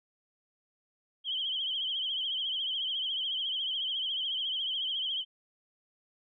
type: tone with vibrato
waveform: sine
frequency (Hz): 3136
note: G7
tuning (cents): 0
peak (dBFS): -30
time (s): 1.24-5.25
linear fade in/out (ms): 50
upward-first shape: triangle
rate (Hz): 14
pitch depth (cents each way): 99
effects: none